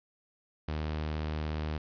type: tone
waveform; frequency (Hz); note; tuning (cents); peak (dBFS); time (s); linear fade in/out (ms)
sawtooth; 77; D#2; -17; -28; 0.68-1.78; 5
effects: resampled to 11025 Hz + 10-bit